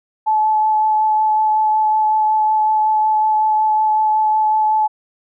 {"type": "tone with vibrato", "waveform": "sine", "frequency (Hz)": 863, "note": "A5", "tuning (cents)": -34, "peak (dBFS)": -12, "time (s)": [0.26, 4.88], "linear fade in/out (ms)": 20, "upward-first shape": "sine", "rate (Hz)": 5.4, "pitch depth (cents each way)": 11, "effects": []}